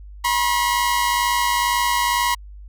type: tone pair together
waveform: sawtooth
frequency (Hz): 967 / 1069.1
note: B5 / C6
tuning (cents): -37 / +37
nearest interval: major second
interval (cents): 174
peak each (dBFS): -15 / -19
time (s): 0.24-2.35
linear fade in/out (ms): 10
effects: added 50 Hz sine -36 dBFS peak until 2.68 s